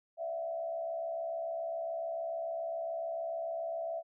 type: tone with frequency modulation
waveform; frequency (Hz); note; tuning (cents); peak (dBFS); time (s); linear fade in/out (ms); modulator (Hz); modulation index
sine; 664; E5; +12; -34; 0.17-4.03; 50; 67; 0.63
effects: none